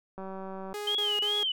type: click train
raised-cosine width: 1 ms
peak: -27 dBFS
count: 106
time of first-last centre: 0.18-0.73 s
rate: 191 Hz
type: tone bursts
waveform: sawtooth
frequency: 415.3 Hz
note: G#4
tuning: in tune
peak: -30 dBFS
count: 3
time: 0.74-1.432 s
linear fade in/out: 2 ms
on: 210 ms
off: 31 ms
type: tone with vibrato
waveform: sine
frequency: 3100 Hz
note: G7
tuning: 20 cents flat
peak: -26 dBFS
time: 0.87-1.52 s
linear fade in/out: 5 ms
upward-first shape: sine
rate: 2.5 Hz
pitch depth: 130 cents each way
effects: none